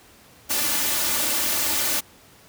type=noise with comb filter; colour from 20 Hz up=white; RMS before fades=-23 dBFS; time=0.49-2.01 s; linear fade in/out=20 ms; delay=3.4 ms; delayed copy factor=+0.65; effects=pink hiss -51 dBFS RMS until 2.48 s + high-pass 60 Hz 12 dB/octave